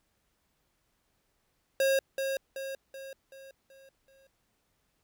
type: tone with echo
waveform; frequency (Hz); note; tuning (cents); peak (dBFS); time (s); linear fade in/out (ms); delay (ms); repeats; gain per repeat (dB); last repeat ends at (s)
square; 540; C#5; -45; -24; 1.8-1.99; 2; 380; 6; -6; 4.27
effects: pink hiss -75 dBFS RMS until 5.03 s